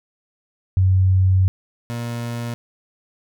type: tone pair in turn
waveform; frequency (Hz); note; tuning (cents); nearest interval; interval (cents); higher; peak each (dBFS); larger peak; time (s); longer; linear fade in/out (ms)
sine / 30% pulse; 93.9 / 118.31; F#2 / A#2; +26 / +26; major third; 400; second; -12 / -22; first; 0.77-1.48 / 1.9-2.54; first; 0
effects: none